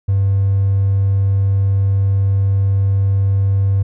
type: tone with hard clipping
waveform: triangle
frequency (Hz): 98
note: G2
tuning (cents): 0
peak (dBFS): -12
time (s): 0.08-3.83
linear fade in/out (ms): 10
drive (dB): 4
effects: none